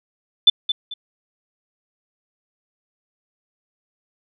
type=tone with echo; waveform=sine; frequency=3520 Hz; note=A7; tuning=in tune; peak=-6 dBFS; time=0.47-0.5 s; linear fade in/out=5 ms; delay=220 ms; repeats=2; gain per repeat=-11 dB; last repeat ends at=0.94 s; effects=none